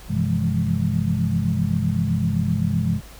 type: tone cluster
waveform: sine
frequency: 97.5 / 129.4 / 164.4 / 172.2 / 208.4 Hz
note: G2 / C3 / E3 / F3 / G#3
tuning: -9 / -19 / -4 / -24 / +6 cents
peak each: -25 dBFS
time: 0.08-3.01 s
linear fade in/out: 50 ms
effects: added 50 Hz sine -40 dBFS peak until 3.19 s + pink hiss -45 dBFS RMS until 3.19 s